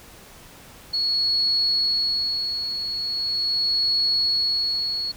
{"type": "tone with tremolo", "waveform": "sine", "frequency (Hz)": 4357, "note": "C#8", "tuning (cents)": -31, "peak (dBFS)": -18, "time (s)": [0.93, 5.12], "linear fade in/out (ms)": 10, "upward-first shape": "sine", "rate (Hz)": 0.4, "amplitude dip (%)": 55, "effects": ["pink hiss -46 dBFS RMS until 5.16 s"]}